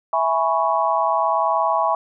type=chord; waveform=sine; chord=C# minor seventh; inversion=first; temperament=equal; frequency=659.3 / 830.6 / 987.8 / 1108.7 Hz; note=E5 / G#5 / B5 / C#6; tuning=0 / 0 / 0 / 0 cents; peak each=-22 dBFS; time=0.13-1.95 s; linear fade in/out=2 ms; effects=none